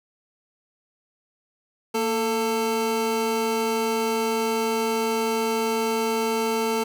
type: tone cluster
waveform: square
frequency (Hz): 230.5 / 443.7 / 895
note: A#3 / A4 / A5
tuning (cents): -19 / +14 / +29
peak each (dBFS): -29 / -25 / -29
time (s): 1.94-6.84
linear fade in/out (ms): 10
effects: none